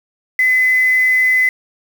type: tone with quantisation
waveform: sine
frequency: 2023 Hz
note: B6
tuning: 41 cents sharp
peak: -10 dBFS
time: 0.39-1.49 s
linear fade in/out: 2 ms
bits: 5
effects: none